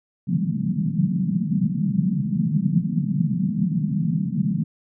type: band-pass noise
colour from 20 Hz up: pink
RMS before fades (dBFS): -22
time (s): 0.27-4.64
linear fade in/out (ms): 10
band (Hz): 150 to 210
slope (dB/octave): 48
effects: none